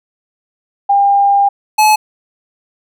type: tone pair in turn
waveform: sine / square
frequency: 801 / 857 Hz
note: G5 / A5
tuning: +37 / -46 cents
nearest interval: minor second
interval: 117 cents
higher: second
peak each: -7 dBFS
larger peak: neither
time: 0.89-1.49 / 1.78-1.96 s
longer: first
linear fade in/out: 10 ms
effects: none